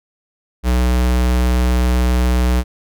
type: tone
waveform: square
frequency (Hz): 61.74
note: B1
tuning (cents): 0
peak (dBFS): -13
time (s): 0.63-2.64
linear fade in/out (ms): 50
effects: none